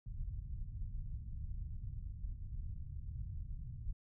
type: low-pass noise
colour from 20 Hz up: pink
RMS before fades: -43 dBFS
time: 0.06-3.93 s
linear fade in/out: 5 ms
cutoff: 120 Hz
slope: 24 dB/octave
effects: none